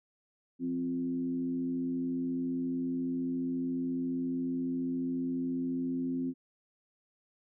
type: tone with frequency modulation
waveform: sine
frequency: 260.3 Hz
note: C4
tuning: 9 cents flat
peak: -30 dBFS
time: 0.59-6.34 s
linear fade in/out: 50 ms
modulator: 85.6 Hz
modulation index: 0.53
effects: none